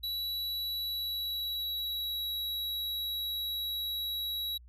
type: tone with pitch glide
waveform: square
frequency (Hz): 3927 to 3882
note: B7 to B7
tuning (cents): -11 to -31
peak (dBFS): -33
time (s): 0.03-4.58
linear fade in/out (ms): 10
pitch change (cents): -20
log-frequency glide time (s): 0.84-2.28
effects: added 60 Hz sine -51 dBFS peak until 4.68 s